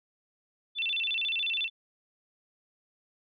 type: tone with vibrato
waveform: sine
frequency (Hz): 3068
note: G7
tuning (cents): -38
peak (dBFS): -27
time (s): 0.75-1.7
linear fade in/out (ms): 50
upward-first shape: square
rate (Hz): 14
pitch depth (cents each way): 230
effects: MP3 96 kbps